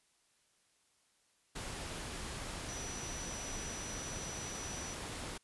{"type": "tone in noise", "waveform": "sine", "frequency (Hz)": 5900, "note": "F#8", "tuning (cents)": -6, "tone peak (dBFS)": -45, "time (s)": [2.68, 4.94], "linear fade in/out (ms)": 10, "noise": "pink", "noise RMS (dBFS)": -43, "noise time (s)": [1.55, 5.38], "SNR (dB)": -5, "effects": ["white hiss -73 dBFS RMS until 5.43 s", "resampled to 24000 Hz"]}